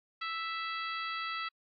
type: harmonic tone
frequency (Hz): 659.3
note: E5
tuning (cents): 0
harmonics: 2 / 3 / 4 / 5 / 6 / 7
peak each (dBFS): -37 / -41 / -43 / -45 / -47 / -48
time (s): 0.21-1.49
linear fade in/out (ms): 10
effects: AAC 48 kbps